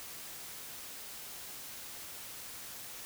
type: silence
effects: white hiss -46 dBFS RMS until 3.05 s